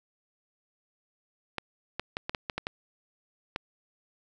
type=clicks; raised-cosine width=0.3 ms; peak=-15 dBFS; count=9; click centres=1.583 / 1.996 / 2.169 / 2.295 / 2.348 / 2.498 / 2.58 / 2.669 / 3.561 s; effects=none